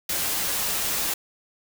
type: noise with comb filter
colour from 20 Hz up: white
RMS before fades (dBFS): -26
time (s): 0.09-1.14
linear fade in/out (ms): 5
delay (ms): 8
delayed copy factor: -0.5
effects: none

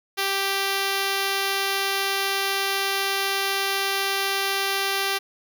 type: tone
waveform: 5% pulse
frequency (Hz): 392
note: G4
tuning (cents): 0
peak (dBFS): -11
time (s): 0.17-5.19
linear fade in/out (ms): 20
effects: none

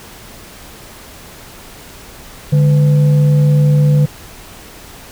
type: tone with frequency modulation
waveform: sine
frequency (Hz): 146.83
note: D3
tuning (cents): 0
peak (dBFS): -7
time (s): 2.52-4.06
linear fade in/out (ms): 10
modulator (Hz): 354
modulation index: 0.33
effects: pink hiss -36 dBFS RMS until 5.11 s

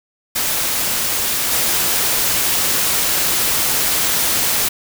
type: noise with level steps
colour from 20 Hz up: white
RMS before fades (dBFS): -19 / -17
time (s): 0.35-4.69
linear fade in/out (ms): 10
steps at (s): 1.51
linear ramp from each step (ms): 10
effects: none

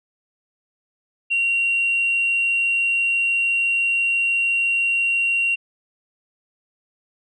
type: tone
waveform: sine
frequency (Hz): 2753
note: F7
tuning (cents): -25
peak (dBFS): -16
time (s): 1.3-5.56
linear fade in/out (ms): 20
effects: tanh soft clip ceiling -13 dBFS

